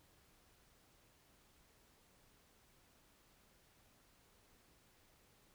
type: silence
effects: pink hiss -70 dBFS RMS until 5.54 s